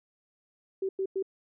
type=tone bursts; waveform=sine; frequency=384.3 Hz; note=G4; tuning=34 cents flat; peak=-27 dBFS; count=3; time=0.82-1.226 s; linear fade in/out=5 ms; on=70 ms; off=98 ms; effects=none